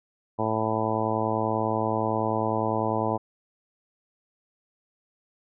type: harmonic tone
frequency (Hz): 110.2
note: A2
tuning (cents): +3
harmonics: 1 / 2 / 3 / 4 / 5 / 6 / 7 / 8 / 9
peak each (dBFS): -32 / -32 / -32 / -32 / -32 / -32 / -32 / -32 / -32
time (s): 0.38-3.18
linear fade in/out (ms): 20
effects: none